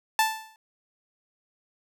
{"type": "tone with exponential decay", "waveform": "sawtooth", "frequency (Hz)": 880, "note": "A5", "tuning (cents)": 0, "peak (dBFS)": -13, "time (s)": [0.19, 0.56], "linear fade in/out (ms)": 1, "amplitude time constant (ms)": 79, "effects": []}